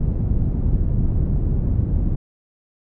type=low-pass noise; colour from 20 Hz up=pink; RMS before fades=-19 dBFS; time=0-2.16 s; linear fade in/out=10 ms; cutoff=170 Hz; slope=12 dB/octave; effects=none